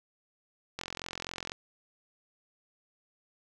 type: click train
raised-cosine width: 0.2 ms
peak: -19 dBFS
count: 33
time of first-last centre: 0.79-1.519 s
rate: 43.9 Hz
effects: none